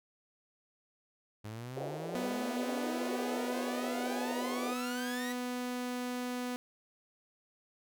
sawtooth exponential sweep, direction up, 103.6 to 1975.5 Hz, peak -37 dBFS, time 1.44-5.33 s, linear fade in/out 10 ms
white band-pass noise, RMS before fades -41 dBFS, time 1.76-4.74 s, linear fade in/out 10 ms, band 340 to 730 Hz, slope 48 dB/octave
sawtooth tone, 247.8 Hz, B3, 6 cents sharp, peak -31 dBFS, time 2.15-6.56 s, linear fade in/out 0 ms
effects none

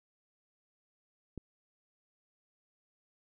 click, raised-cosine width 3 ms, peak -28 dBFS, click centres 1.377 s, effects none

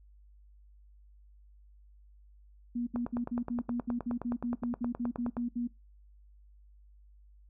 sine tone bursts, 240 Hz, B3, 49 cents flat, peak -30 dBFS, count 16, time 2.75-5.675 s, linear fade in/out 10 ms, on 120 ms, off 67 ms
click train, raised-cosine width 1 ms, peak -23 dBFS, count 24, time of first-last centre 2.96-5.368 s, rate 9.55 Hz
effects noise-tail reverb RT60 0.2 s tail -20 dB re dry + added 50 Hz sine -55 dBFS peak until 7.49 s

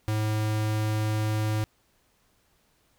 square tone, 107.7 Hz, A2, 37 cents flat, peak -25 dBFS, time 0.08-1.64 s, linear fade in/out 0 ms, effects pink hiss -67 dBFS RMS until 2.98 s

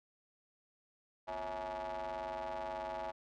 35% pulse ring-modulated tone, 98.2 Hz, G2, 4 cents sharp, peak -34 dBFS, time 1.27-3.12 s, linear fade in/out 20 ms, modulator 747 Hz, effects low-pass 4000 Hz 12 dB/octave

